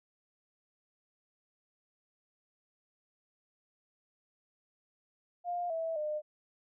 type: tone with pitch steps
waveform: sine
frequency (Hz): 704 / 653.1 / 605.8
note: F5 / E5 / D#5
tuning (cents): +14 / -16 / -46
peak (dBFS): -32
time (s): 5.44-6.22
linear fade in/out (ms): 50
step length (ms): 260
effects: none